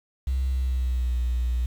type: tone with pitch glide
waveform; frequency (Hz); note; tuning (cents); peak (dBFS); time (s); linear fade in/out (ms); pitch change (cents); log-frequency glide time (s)
triangle; 65.4 to 60.67; C2 to B1; 0 to -30; -18; 0.27-1.66; 5; -130; 0.48-1.18
effects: tanh soft clip ceiling -20 dBFS + 8-bit